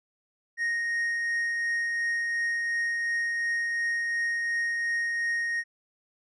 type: tone with tremolo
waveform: triangle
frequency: 1864.7 Hz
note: A#6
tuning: in tune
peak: -23 dBFS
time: 0.57-5.64 s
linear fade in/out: 50 ms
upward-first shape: triangle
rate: 2.8 Hz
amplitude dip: 25%
effects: resampled to 22050 Hz